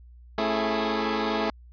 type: chord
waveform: 15% pulse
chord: A major seventh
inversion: none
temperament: equal with one note detuned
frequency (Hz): 220 / 272.1 / 329.6 / 415.3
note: A3 / C#4 / E4 / G#4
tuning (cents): 0 / -32 / 0 / 0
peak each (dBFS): -21 / -27 / -24 / -24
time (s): 0.38-1.5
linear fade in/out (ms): 2
effects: added 60 Hz sine -46 dBFS peak until 1.72 s + resampled to 11025 Hz